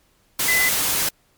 sine tone in noise, 2015 Hz, B6, 34 cents sharp, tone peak -17 dBFS, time 0.48-0.69 s, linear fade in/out 5 ms, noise white, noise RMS -21 dBFS, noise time 0.39-1.09 s, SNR +1 dB, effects pink hiss -61 dBFS RMS until 1.37 s + MP3 96 kbps

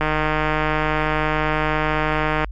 click train, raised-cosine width 0.5 ms, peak -5 dBFS, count 376, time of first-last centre 0.01-2.445 s, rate 154 Hz, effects added 50 Hz sine -28 dBFS peak until 2.51 s + MP3 64 kbps

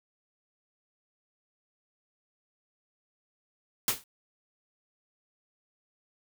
white noise with exponential decay, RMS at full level -22 dBFS, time 3.88-4.04 s, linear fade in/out 2 ms, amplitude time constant 34 ms, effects none

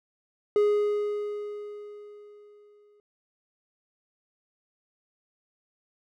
triangle tone with exponential decay, 415.3 Hz, G#4, in tune, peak -16 dBFS, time 0.56-3 s, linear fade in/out 1 ms, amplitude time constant 530 ms, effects none

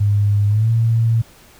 sine tone with pitch glide, 102.4 to 114.28 Hz, G#2 to A#2, -24 to -34 cents, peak -12 dBFS, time 0-1.22 s, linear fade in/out 10 ms, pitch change +190 cents, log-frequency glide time 0.48-0.7 s, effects pink hiss -47 dBFS RMS until 1.59 s

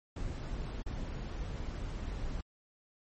brown noise with dropouts, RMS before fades -38 dBFS, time 0.16-2.41 s, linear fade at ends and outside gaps 5 ms, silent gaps 0.823-0.862 s, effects MP3 32 kbps

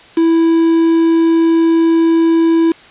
triangle tone with quantisation, 329.6 Hz, E4, in tune, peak -6 dBFS, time 0.17-2.72 s, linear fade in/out 5 ms, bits 4, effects white hiss -40 dBFS RMS until 2.9 s + resampled to 8000 Hz

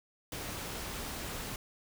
pink noise, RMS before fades -40 dBFS, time 0.32-1.56 s, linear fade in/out 2 ms, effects none

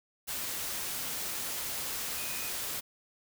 sine tone in noise, 2489 Hz, D#7, in tune, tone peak -44 dBFS, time 2.16-2.51 s, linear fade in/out 20 ms, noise white, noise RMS -36 dBFS, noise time 0.27-2.81 s, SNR -11 dB, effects none

